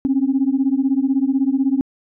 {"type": "beating tone pair", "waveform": "sine", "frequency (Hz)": [261.6, 277.6], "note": ["C4", "C#4"], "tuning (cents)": [0, 3], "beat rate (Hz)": 16, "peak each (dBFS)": -17, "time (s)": [0.05, 1.81], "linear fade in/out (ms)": 0, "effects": ["tanh soft clip ceiling -8 dBFS"]}